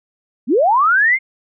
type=linear sweep; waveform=sine; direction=up; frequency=196 to 2166 Hz; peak=-10 dBFS; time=0.47-1.19 s; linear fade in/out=50 ms; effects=none